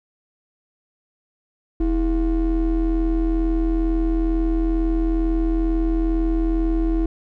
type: ring-modulated tone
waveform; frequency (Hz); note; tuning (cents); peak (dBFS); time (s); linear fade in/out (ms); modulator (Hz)
triangle; 183.1; F#3; -18; -12; 1.8-7.06; 5; 142
effects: none